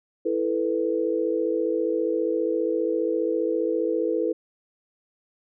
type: chord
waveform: sine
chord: E suspended fourth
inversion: none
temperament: just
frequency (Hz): 329.6 / 439.5 / 494.4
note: E4 / A4 / B4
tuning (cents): 0 / -2 / +2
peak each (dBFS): -26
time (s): 0.25-4.33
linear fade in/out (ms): 10
effects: none